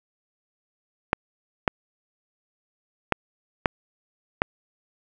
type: clicks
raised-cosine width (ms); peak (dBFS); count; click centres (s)
0.5; -3; 5; 1.131 / 1.678 / 3.123 / 3.658 / 4.419
effects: none